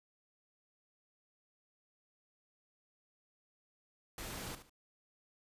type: noise with echo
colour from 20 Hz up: pink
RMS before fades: -44 dBFS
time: 4.18-4.55 s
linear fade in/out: 2 ms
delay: 73 ms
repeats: 2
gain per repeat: -11 dB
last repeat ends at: 4.696 s
effects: resampled to 32000 Hz